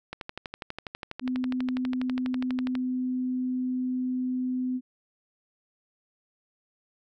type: click train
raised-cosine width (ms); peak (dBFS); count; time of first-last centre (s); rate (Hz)
0.3; -19; 33; 0.13-2.753; 12.2
type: tone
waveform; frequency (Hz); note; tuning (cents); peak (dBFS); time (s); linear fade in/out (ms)
sine; 253.9; B3; +48; -26; 1.21-4.81; 50
effects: none